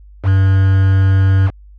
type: tone with quantisation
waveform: triangle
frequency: 96.3 Hz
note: G2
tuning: 30 cents flat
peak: -6 dBFS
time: 0.23-1.51 s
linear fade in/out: 50 ms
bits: 4
effects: added 50 Hz sine -37 dBFS peak until 1.78 s + low-pass 2000 Hz 12 dB/octave